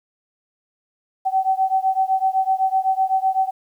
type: beating tone pair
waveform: sine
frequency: 760 / 767.9 Hz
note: F#5 / G5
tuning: +46 / -36 cents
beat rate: 7.9 Hz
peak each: -19 / -20 dBFS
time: 1.25-3.51 s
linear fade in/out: 20 ms
effects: 9-bit